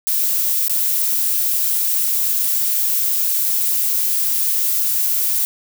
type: noise with dropouts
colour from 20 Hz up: violet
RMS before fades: -18 dBFS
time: 0.07-5.45 s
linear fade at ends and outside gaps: 0 ms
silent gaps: 0.681-0.697 s
effects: none